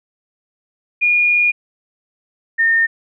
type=tone pair in turn; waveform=sine; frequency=2434 / 1823.4 Hz; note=D#7 / A#6; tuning=-39 / -39 cents; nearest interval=perfect fourth; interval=500 cents; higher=first; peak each=-11 dBFS; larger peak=neither; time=1.01-1.52 / 2.58-2.87 s; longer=first; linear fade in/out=20 ms; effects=none